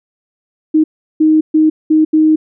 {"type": "tone bursts at uneven times", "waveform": "sine", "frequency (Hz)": 312, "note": "D#4", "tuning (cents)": 5, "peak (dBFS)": -6, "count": 5, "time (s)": [[0.74, 0.84], [1.2, 1.41], [1.54, 1.7], [1.9, 2.05], [2.13, 2.36]], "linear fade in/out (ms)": 10, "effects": []}